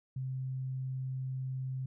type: tone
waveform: sine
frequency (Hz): 130.81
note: C3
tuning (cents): 0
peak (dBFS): -34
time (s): 0.16-1.86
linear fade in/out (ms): 5
effects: none